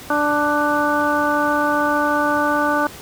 harmonic tone with a mistuned harmonic, 294.2 Hz, D4, 3 cents sharp, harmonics 1 / 2 / 3 / 4 / 5, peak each -22 / -22 / -22 / -22 / -22 dBFS, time 0.1-2.87 s, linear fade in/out 2 ms, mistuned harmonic 5, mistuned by +18 cents, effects pink hiss -37 dBFS RMS until 3.01 s + high-pass 60 Hz 12 dB/octave

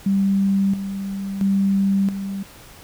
sine tone with tremolo, 196 Hz, G3, in tune, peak -15 dBFS, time 0.06-2.43 s, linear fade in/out 5 ms, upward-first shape square, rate 0.74 Hz, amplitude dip 65%, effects pink hiss -44 dBFS RMS until 2.83 s

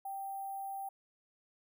sine tone with sample-and-hold, 784 Hz, G5, in tune, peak -38 dBFS, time 0.05-0.89 s, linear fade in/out 5 ms, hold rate 11025 Hz, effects none

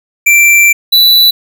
square tone pair in turn, 2349 / 3964 Hz, D7 / B7, 0 / +6 cents, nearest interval major sixth, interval 906 cents, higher second, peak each -4 dBFS, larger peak neither, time 0.26-0.73 / 0.92-1.31 s, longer first, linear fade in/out 10 ms, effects none

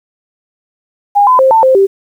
sine tone with pitch steps, 814 / 1013 / 528 / 894 / 523 / 391.1 Hz, G#5 / B5 / C5 / A5 / C5 / G4, -35 / +44 / +16 / +27 / -1 / -4 cents, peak -4 dBFS, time 1.15-1.87 s, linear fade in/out 20 ms, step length 120 ms, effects 7-bit

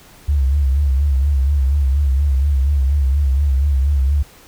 sine tone with vibrato, 69.3 Hz, C#2, in tune, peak -12 dBFS, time 0.28-4.23 s, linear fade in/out 10 ms, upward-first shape sine, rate 4.2 Hz, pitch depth 96 cents each way, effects pink hiss -45 dBFS RMS until 4.47 s

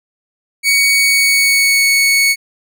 sawtooth tone with pitch glide, 2242 to 2218 Hz, C#7 to C#7, +19 to 0 cents, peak -6 dBFS, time 0.63-2.36 s, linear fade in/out 50 ms, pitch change -19 cents, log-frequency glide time 0.86-1.85 s, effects none

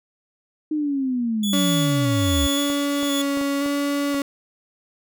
sine linear sweep, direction down, 311.1 to 66 Hz, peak -20 dBFS, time 0.71-2.47 s, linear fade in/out 5 ms
sawtooth tone with tremolo, 3420 Hz, A7, 50 cents flat, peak -20 dBFS, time 1.43-3.22 s, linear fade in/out 5 ms, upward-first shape sine, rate 1.2 Hz, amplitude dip 75%
35% pulse tone with vibrato, 282.5 Hz, C#4, 33 cents sharp, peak -19 dBFS, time 1.53-4.22 s, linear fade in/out 2 ms, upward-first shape square, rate 0.96 Hz, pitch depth 13 cents each way
clicks, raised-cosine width 1 ms, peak -21 dBFS, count 6, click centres 2.701 / 3.03 / 3.373 / 3.413 / 3.661 / 4.145 s
effects none

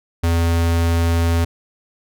square tone, 84 Hz, E2, 33 cents sharp, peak -15 dBFS, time 0.23-1.45 s, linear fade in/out 10 ms, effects none

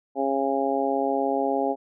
harmonic tone, 136.7 Hz, C#3, 24 cents flat, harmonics 2 / 3 / 4 / 5 / 6, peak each -28 / -28 / -28 / -28 / -28 dBFS, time 0.15-1.76 s, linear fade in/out 50 ms, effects none

